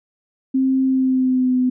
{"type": "tone with pitch glide", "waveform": "sine", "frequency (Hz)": [263.9, 253.1], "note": ["C4", "B3"], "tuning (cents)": [15, 43], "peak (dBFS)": -14, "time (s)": [0.54, 1.7], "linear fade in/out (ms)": 10, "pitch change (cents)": -72, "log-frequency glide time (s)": [0.84, 1.56], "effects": []}